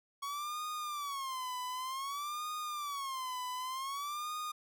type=tone with vibrato; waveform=45% pulse; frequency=1108.7 Hz; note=C#6; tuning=in tune; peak=-37 dBFS; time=0.22-4.52 s; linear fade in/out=10 ms; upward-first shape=sine; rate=0.54 Hz; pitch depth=180 cents each way; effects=none